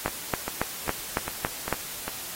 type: two click trains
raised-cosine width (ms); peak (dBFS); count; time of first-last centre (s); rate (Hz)
0.5; -15 / -9; 6 / 7; 0.08-2.08 / 0.06-1.727; 2.5 / 3.6
effects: white hiss -37 dBFS RMS until 2.35 s + AAC 48 kbps